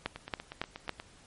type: two click trains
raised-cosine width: 0.3 ms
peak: -15 / -24 dBFS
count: 4 / 8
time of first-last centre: 0.06-0.893 / 0.16-0.999 s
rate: 3.6 / 8.34 Hz
effects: pink hiss -58 dBFS RMS until 1.26 s + MP3 48 kbps